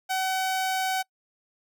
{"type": "tone", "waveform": "sawtooth", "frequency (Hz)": 756, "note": "F#5", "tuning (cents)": 37, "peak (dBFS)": -21, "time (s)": [0.09, 1.03], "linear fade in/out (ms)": 20, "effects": ["noise-tail reverb RT60 0.1 s tail -26 dB re dry"]}